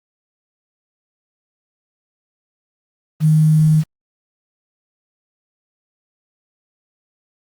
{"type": "tone with quantisation", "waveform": "sine", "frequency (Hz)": 155.56, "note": "D#3", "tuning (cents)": 0, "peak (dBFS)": -9, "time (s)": [3.2, 3.84], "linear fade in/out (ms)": 50, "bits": 6, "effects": ["Opus 32 kbps"]}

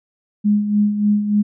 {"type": "tone with tremolo", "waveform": "sine", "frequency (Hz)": 207.7, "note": "G#3", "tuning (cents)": 0, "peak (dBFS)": -11, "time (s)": [0.44, 1.43], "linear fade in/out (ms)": 20, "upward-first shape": "sine", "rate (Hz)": 3.4, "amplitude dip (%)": 60, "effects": []}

